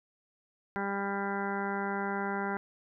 harmonic tone, 198.7 Hz, G3, 24 cents sharp, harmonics 1 / 2 / 3 / 4 / 5 / 6 / 7 / 8 / 9 / 10, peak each -36 / -37 / -45 / -37 / -40 / -51 / -39 / -41 / -49 / -45 dBFS, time 0.76-2.57 s, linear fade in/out 0 ms, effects none

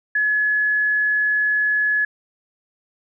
sine tone, 1700 Hz, G#6, 40 cents sharp, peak -16 dBFS, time 0.15-2.05 s, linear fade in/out 5 ms, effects none

